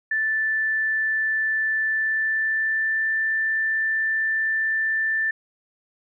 sine tone with pitch glide, 1760 to 1772.2 Hz, A6 to A6, 0 to +12 cents, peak -20 dBFS, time 0.11-5.31 s, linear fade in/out 5 ms, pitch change +12 cents, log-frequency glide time 1.86-3.08 s, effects none

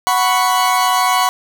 40% pulse chord, F# suspended fourth, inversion none, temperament equal, 740 / 987.8 / 1108.7 Hz, F#5 / B5 / C#6, 0 / 0 / 0 cents, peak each -16 dBFS, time 0.07-1.29 s, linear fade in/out 0 ms, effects none

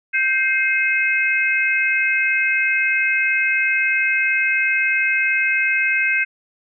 sine tone cluster, 1565 / 2118 / 2556 Hz, G6 / C7 / D#7, -3 / +21 / +46 cents, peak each -20 dBFS, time 0.13-6.25 s, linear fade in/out 20 ms, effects none

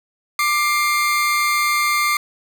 40% pulse tone pair together, 1184.9 / 2113 Hz, D6 / C7, +15 / +16 cents, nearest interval minor seventh, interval 1001 cents, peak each -18 dBFS, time 0.39-2.17 s, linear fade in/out 2 ms, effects none

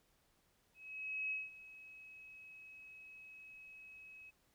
sine tone with ADSR envelope, 2560 Hz, D#7, 49 cents sharp, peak -36 dBFS, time 0.74-4.31 s, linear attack 570 ms, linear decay 190 ms, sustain -17 dB, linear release 20 ms, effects pink hiss -75 dBFS RMS until 4.54 s

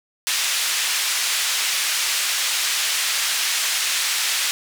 pink band-pass noise, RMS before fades -22 dBFS, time 0.27-4.51 s, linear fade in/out 0 ms, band 2200 to 10000 Hz, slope 12 dB/octave, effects none

